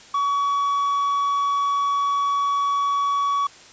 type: tone with quantisation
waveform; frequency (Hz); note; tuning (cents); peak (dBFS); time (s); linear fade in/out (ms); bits
triangle; 1130; C#6; +33; -17; 0.14-3.47; 5; 7
effects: white hiss -46 dBFS RMS until 3.72 s + resampled to 16000 Hz